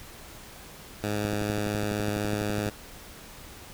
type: tone with vibrato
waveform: 10% pulse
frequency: 104.4 Hz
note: G#2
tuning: 10 cents sharp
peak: -19 dBFS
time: 1.03-2.7 s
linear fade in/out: 10 ms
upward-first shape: sine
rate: 11 Hz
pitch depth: 11 cents each way
type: click train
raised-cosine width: 3 ms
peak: -21 dBFS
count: 18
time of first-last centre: 1.25-2.667 s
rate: 12 Hz
effects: pink hiss -46 dBFS RMS until 3.73 s